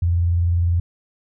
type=tone with vibrato; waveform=sine; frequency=86.1 Hz; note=F2; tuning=24 cents flat; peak=-15 dBFS; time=0.02-0.8 s; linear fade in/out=5 ms; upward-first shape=sine; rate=20 Hz; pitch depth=86 cents each way; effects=none